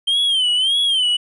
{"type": "tone with vibrato", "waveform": "triangle", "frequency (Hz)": 3134, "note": "G7", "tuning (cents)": -1, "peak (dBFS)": -13, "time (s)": [0.07, 1.17], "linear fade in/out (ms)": 10, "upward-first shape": "sine", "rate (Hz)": 1.7, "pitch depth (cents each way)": 120, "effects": ["resampled to 24000 Hz"]}